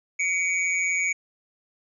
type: tone with amplitude modulation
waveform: square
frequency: 2256 Hz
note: C#7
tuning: 30 cents sharp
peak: -20 dBFS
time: 0.19-1.13 s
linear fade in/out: 10 ms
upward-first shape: sine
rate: 176 Hz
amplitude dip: 60%
effects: resampled to 22050 Hz